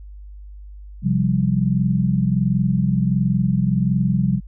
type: chord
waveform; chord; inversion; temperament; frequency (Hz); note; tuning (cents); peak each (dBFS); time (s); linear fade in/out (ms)
sine; C suspended fourth; none; equal; 130.81 / 174.61 / 196; C3 / F3 / G3; 0 / 0 / 0; -20; 1.02-4.41; 50
effects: added 50 Hz sine -35 dBFS peak until 4.47 s